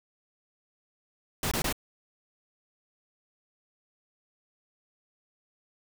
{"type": "noise bursts", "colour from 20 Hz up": "pink", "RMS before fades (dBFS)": -29, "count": 3, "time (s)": [1.43, 1.726], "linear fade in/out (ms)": 2, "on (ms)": 84, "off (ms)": 22, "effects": []}